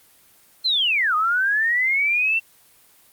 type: linear two-way sweep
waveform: sine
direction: down then up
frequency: 4223 to 1215 to 2716 Hz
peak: -17 dBFS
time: 0.64-2.4 s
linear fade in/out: 20 ms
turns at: 1.15 s
effects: white hiss -54 dBFS RMS until 3.12 s + Opus 24 kbps